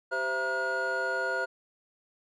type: tone cluster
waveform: triangle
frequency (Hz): 389.6 / 520 / 667 / 947 / 1434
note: G4 / C5 / E5 / A#5 / F6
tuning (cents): -11 / -11 / +20 / +27 / +45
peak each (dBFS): -36 / -32 / -34 / -36 / -28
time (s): 0.11-1.46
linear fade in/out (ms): 20
effects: tanh soft clip ceiling -16 dBFS + resampled to 24000 Hz